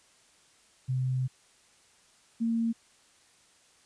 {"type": "tone pair in turn", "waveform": "sine", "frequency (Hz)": [129, 229.2], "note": ["C3", "A#3"], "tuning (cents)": [-24, -29], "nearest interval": "minor seventh", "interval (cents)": 995, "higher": "second", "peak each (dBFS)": [-26, -25], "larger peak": "second", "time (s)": [[0.88, 1.28], [2.4, 2.73]], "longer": "first", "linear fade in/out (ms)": 20, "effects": ["white hiss -62 dBFS RMS until 3.85 s", "resampled to 22050 Hz"]}